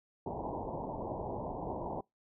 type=low-pass noise; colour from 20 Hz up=white; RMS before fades=-39 dBFS; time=0.26-2.01 s; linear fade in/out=5 ms; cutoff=970 Hz; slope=96 dB/octave; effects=noise-tail reverb RT60 0.2 s tail -26 dB re dry